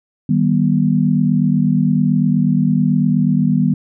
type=chord; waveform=sine; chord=Eb augmented; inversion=none; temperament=just; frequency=155.56 / 194.45 / 243.1 Hz; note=Eb3 / G3 / B3; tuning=0 / -14 / -27 cents; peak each=-16 dBFS; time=0.29-3.74 s; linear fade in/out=5 ms; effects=none